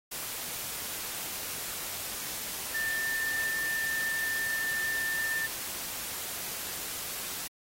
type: tone in noise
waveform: sine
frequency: 1787 Hz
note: A6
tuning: 26 cents sharp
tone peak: -29 dBFS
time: 2.74-5.47 s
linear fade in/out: 10 ms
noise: white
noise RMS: -37 dBFS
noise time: 0.11-7.48 s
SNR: +5 dB
effects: AAC 48 kbps